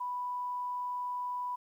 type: tone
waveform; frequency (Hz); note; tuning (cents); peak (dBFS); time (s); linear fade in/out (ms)
sine; 987.8; B5; 0; -33; 0-1.56; 10
effects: 11-bit